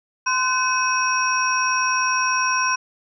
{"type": "tone cluster", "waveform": "sine", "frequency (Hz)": [1031, 1511, 2553, 5610], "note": ["C6", "F#6", "D#7", "F8"], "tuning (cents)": [-26, 36, 44, 7], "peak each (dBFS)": [-21, -24, -25, -25], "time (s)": [0.26, 2.76], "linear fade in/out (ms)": 10, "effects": []}